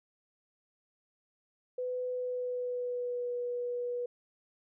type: tone with pitch glide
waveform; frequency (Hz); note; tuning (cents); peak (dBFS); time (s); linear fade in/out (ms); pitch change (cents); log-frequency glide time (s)
sine; 501 to 487; B4 to B4; +25 to -24; -32; 1.78-4.06; 5; -49; 2.1-3.33
effects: none